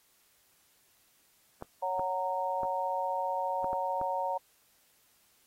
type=clicks; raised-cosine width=1 ms; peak=-26 dBFS; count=6; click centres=1.624 / 1.995 / 2.633 / 3.644 / 3.731 / 4.014 s
type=chord; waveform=sine; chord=F# major; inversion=second; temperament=just; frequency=555 / 740 / 925 Hz; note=C#5 / F#5 / A#5; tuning=+2 / 0 / -14 cents; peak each=-35 / -35 / -32 dBFS; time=1.82-4.38 s; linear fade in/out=10 ms
effects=white hiss -67 dBFS RMS until 5.46 s + AAC 48 kbps